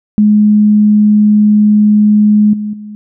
sine tone with level steps, 210.1 Hz, G#3, 20 cents sharp, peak -4 / -15 / -24 dBFS, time 0.18-2.95 s, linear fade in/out 0 ms, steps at 2.53 / 2.73 s, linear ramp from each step 5 ms, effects none

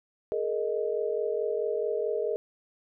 sine chord, Ab suspended second, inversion none, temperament equal with one note detuned, 421.6 / 466.2 / 622.3 Hz, Ab4 / Bb4 / Eb5, +26 / 0 / 0 cents, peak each -30 / -30 / -33 dBFS, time 0.32-2.36 s, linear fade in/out 0 ms, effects none

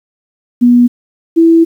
sine tone pair in turn, 242.9 / 330.4 Hz, B3 / E4, -29 / +4 cents, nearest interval perfect fourth, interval 533 cents, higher second, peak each -3 dBFS, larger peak neither, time 0.61-0.88 / 1.36-1.65 s, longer second, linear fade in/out 20 ms, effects 7-bit

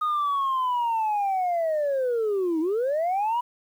sine linear two-way sweep, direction down then up, 1244.5 to 307.9 to 985 Hz, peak -20 dBFS, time 0.01-3.41 s, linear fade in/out 10 ms, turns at 2.6 s, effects tanh soft clip ceiling -20 dBFS + 9-bit

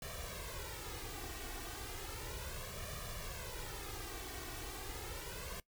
pink noise with flanger, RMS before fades -45 dBFS, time 0.02-5.6 s, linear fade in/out 2 ms, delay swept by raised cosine 1.7 to 2.67 ms, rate 0.34 Hz, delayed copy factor +0.75, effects noise-tail reverb RT60 0.1 s tail -20 dB re dry

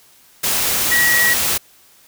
sine tone in noise, 1919 Hz, A#6, 50 cents sharp, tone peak -13 dBFS, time 0.91-1.34 s, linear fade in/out 10 ms, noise white, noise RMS -18 dBFS, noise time 0.43-1.58 s, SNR +2 dB, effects white hiss -50 dBFS RMS until 2.07 s

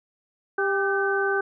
sine tone cluster, 394.8 / 795 / 1187 / 1534 Hz, G4 / G5 / D6 / G6, +12 / +24 / +18 / -38 cents, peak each -24 / -30 / -32 / -25 dBFS, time 0.58-1.41 s, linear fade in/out 5 ms, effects none

